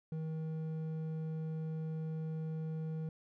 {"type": "tone with hard clipping", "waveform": "sine", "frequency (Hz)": 158.8, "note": "D#3", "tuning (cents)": 36, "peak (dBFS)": -38, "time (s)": [0.12, 3.09], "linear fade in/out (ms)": 2, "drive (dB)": 6, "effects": []}